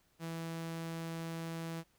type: tone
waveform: sawtooth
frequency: 164.81 Hz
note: E3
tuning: in tune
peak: -35 dBFS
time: 0.19-1.84 s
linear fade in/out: 50 ms
effects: pink hiss -72 dBFS RMS until 1.98 s